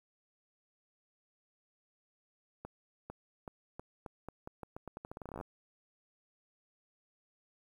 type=accelerating click train; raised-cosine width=1 ms; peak=-29 dBFS; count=24; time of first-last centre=2.65-5.412 s; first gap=450 ms; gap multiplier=0.84; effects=10-bit